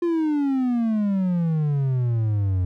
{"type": "exponential sweep", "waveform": "triangle", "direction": "down", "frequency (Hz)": [350, 89.2], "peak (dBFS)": -17, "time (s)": [0.02, 2.65], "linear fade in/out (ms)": 5, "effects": []}